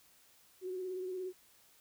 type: tone with vibrato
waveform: sine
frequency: 369.7 Hz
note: F#4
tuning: 1 cent flat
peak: -37 dBFS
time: 0.61-1.33 s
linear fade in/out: 50 ms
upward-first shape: sine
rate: 17 Hz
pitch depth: 33 cents each way
effects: white hiss -65 dBFS RMS until 1.8 s